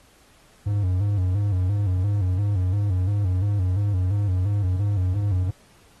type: tone with vibrato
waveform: triangle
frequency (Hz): 96.8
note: G2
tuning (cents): -21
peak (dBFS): -17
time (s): 0.66-5.51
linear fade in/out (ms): 10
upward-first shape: square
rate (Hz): 2.9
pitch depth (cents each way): 97
effects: pink hiss -56 dBFS RMS until 6 s + AAC 32 kbps